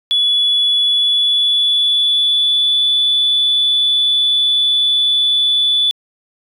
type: tone with pitch glide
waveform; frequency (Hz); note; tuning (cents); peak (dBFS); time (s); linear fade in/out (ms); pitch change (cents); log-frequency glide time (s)
sine; 3414 to 3468; G#7 to A7; +47 to -26; -10; 0.11-5.91; 0; +27; 0.83-2.87
effects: tanh soft clip ceiling -6 dBFS